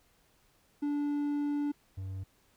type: tone pair in turn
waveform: triangle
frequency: 290.5 / 95.47 Hz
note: D4 / G2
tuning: -19 / -45 cents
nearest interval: octave + perfect fifth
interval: 1926 cents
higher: first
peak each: -27 / -34 dBFS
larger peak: first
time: 0.82-1.72 / 1.97-2.24 s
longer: first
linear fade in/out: 10 ms
effects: pink hiss -68 dBFS RMS until 2.56 s